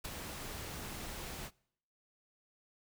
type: noise with ADSR envelope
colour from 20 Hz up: pink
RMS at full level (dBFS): -38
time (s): 0.04-1.51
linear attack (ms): 13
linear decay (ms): 10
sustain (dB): -6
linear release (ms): 59
effects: noise-tail reverb RT60 0.7 s tail -25 dB re dry